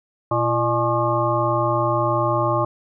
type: harmonic tone with a mistuned harmonic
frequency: 120.1 Hz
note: B2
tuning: 48 cents flat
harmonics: 1 / 3 / 5 / 7 / 9 / 10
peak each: -24 / -25 / -23 / -26 / -23 / -27 dBFS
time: 0.31-2.65 s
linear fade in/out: 5 ms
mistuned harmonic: 3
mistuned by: -95 cents
effects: none